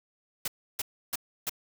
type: noise bursts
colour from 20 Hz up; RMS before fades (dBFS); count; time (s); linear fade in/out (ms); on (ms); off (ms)
white; -31; 4; 0.45-1.496; 5; 29; 310
effects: none